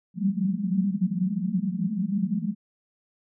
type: band-pass noise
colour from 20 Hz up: pink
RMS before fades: -26 dBFS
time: 0.14-2.55 s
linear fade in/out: 50 ms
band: 180 to 210 Hz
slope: 96 dB/octave
effects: none